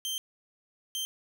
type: tone bursts at uneven times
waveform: sawtooth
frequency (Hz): 3136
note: G7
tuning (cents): 0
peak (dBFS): -28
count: 2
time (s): 0.05-0.18 / 0.95-1.05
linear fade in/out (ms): 0
effects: none